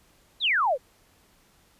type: exponential sweep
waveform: sine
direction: down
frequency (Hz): 4122 to 468.2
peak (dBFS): -20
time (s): 0.4-0.78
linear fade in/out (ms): 50
effects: pink hiss -61 dBFS RMS until 1.79 s + resampled to 32000 Hz